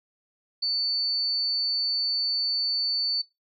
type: tone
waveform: sine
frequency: 4500 Hz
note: C#8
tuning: 25 cents sharp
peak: -23 dBFS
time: 0.62-3.22 s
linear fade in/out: 10 ms
effects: noise-tail reverb RT60 0.2 s tail -22 dB re dry